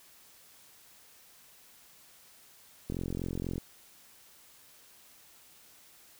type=click train; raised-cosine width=3 ms; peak=-22 dBFS; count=31; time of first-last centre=2.9-3.58 s; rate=44.1 Hz; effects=white hiss -58 dBFS RMS until 6.19 s